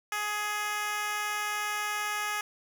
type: tone with high-pass filter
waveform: 10% pulse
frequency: 418.5 Hz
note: G#4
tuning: 13 cents sharp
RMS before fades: -32 dBFS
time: 0.12-2.41 s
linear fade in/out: 2 ms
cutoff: 1000 Hz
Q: 1
effects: none